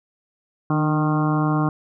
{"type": "harmonic tone with a mistuned harmonic", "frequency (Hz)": 153.7, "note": "D#3", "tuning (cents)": -21, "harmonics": [1, 2, 3, 4, 5, 6, 7, 8, 9], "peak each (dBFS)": [-20, -22, -34, -33, -29, -36, -28, -32, -34], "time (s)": [0.7, 1.69], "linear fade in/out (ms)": 2, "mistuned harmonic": 2, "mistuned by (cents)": -30, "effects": []}